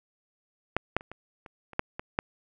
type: clicks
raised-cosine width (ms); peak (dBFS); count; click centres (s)
0.5; -9 / -9 / -30 / -26 / -29 / -30 / -9 / -19 / -10; 9; 0.766 / 0.966 / 1.009 / 1.116 / 1.462 / 1.733 / 1.794 / 1.995 / 2.189
effects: none